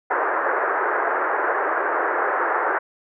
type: band-pass noise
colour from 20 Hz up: white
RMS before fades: -22 dBFS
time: 0.1-2.79 s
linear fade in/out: 10 ms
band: 350 to 1700 Hz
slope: 48 dB/octave
effects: none